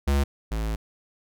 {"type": "tone pair in turn", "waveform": "square", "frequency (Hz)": [70, 54.43], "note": ["C#2", "A1"], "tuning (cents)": [18, -18], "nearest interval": "major third", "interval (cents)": 436, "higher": "first", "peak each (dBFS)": [-20, -26], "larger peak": "first", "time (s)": [[0.07, 0.24], [0.51, 0.76]], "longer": "second", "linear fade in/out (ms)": 10, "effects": []}